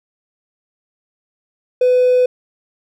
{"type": "tone with hard clipping", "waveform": "triangle", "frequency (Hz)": 501, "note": "B4", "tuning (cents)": 25, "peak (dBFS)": -10, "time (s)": [1.81, 2.26], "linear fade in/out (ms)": 5, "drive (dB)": 4, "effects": []}